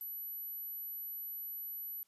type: tone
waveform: sine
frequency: 11840 Hz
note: F#9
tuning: in tune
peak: -40 dBFS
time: 0.01-2.03 s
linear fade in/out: 0 ms
effects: white hiss -75 dBFS RMS until 2.07 s + resampled to 32000 Hz